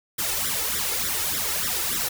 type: noise with flanger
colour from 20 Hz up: white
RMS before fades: -26 dBFS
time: 0.18-2.09 s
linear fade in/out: 10 ms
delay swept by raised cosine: 0.54 to 2.34 ms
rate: 3.4 Hz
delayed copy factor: +0.95
effects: none